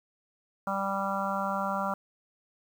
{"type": "harmonic tone", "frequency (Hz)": 196, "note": "G3", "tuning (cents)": 0, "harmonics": [1, 3, 4, 5, 6, 7], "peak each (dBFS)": [-35, -35, -35, -35, -35, -35], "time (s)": [0.67, 1.94], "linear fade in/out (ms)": 2, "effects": ["9-bit"]}